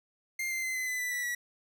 45% pulse tone with pitch steps, 2109 / 2084 / 2058 / 2034 / 2009 / 1984.9 / 1961 / 1937.3 Hz, C7 / C7 / C7 / C7 / B6 / B6 / B6 / B6, +13 / -7 / -29 / -50 / +29 / +8 / -13 / -34 cents, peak -31 dBFS, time 0.39-1.35 s, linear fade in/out 5 ms, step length 120 ms, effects none

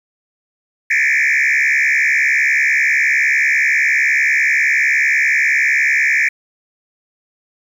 sine tone with frequency modulation, 2050 Hz, C7, 36 cents flat, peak -9 dBFS, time 0.9-6.29 s, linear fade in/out 10 ms, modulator 70.6 Hz, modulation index 4.7, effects tanh soft clip ceiling -10 dBFS + 7-bit

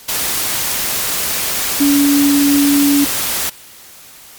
sine tone in noise, 284.5 Hz, C#4, 45 cents sharp, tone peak -9 dBFS, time 1.8-3.05 s, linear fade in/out 10 ms, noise white, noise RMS -18 dBFS, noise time 0.08-3.5 s, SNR +6 dB, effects white hiss -39 dBFS RMS until 4.38 s + MP3 96 kbps

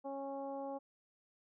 sine tone with frequency modulation, 550 Hz, C#5, 14 cents flat, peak -39 dBFS, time 0.04-0.79 s, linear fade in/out 20 ms, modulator 275 Hz, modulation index 1.2, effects none

